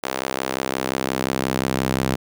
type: tone with high-pass filter sweep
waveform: sawtooth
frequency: 65.7 Hz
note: C2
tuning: 8 cents sharp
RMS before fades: -24 dBFS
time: 0.03-2.16 s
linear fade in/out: 10 ms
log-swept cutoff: 510 to 150 Hz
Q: 0.84
effects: none